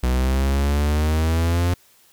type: exponential sweep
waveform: 45% pulse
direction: up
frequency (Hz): 61.74 to 89.1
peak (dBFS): -17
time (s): 0.03-1.74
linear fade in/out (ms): 5
effects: white hiss -55 dBFS RMS until 2.12 s